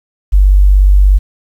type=tone; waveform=sine; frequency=48.44 Hz; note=G1; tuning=20 cents flat; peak=-3 dBFS; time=0.32-1.19 s; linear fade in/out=20 ms; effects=7-bit